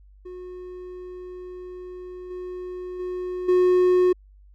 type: tone with level steps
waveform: triangle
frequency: 363.3 Hz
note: F#4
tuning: 32 cents flat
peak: -33 / -29 / -25 / -13 dBFS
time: 0.25-4.13 s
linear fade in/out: 10 ms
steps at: 2.3 / 2.99 / 3.48 s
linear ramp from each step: 10 ms
effects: added 49 Hz sine -48 dBFS peak until 4.54 s